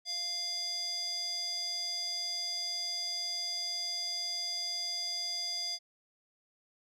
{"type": "tone with band-pass filter", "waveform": "square", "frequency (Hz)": 694, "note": "F5", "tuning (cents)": -11, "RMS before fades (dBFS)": -36, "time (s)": [0.05, 5.79], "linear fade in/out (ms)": 50, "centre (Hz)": 5100, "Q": 8.1, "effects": []}